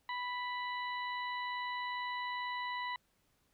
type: harmonic tone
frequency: 987.8 Hz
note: B5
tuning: in tune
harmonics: 1 / 2 / 3 / 4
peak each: -38 / -41 / -50 / -48 dBFS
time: 0.09-2.96 s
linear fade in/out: 2 ms
effects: pink hiss -75 dBFS RMS until 3.53 s